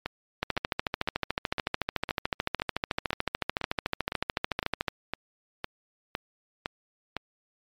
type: two click trains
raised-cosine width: 0.3 ms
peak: -10 / -14 dBFS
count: 62 / 15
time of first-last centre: 0.43-4.883 / 0.06-7.167 s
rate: 13.7 / 1.97 Hz
effects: MP3 96 kbps